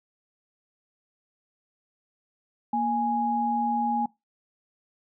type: tone pair together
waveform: sine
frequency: 234.6 / 830.6 Hz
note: A#3 / G#5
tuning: +11 / 0 cents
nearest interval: octave + minor seventh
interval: 2189 cents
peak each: -28 / -24 dBFS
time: 2.73-4.06 s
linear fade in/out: 5 ms
effects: noise-tail reverb RT60 0.2 s tail -21 dB re dry